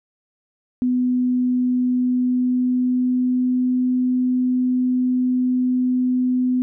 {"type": "tone with pitch glide", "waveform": "sine", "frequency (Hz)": [250, 252.2], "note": ["B3", "B3"], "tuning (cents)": [21, 36], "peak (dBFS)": -16, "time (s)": [0.82, 6.62], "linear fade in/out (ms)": 0, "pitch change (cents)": 15, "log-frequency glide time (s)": [2, 3.84], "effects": []}